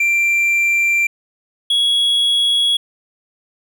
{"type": "tone pair in turn", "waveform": "triangle", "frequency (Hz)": [2361, 3339], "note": ["D7", "G#7"], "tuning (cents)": [9, 9], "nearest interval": "tritone", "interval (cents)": 600, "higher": "second", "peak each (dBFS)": -11, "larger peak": "neither", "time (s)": [[0, 1.07], [1.7, 2.77]], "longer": "neither", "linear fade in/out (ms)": 5, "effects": []}